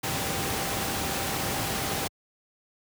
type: tone in noise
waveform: sine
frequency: 784 Hz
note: G5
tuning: in tune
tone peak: -38 dBFS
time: 0.03-2.08 s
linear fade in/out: 10 ms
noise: pink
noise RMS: -29 dBFS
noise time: 0.03-2.08 s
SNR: -12 dB
effects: high-pass 80 Hz 12 dB/octave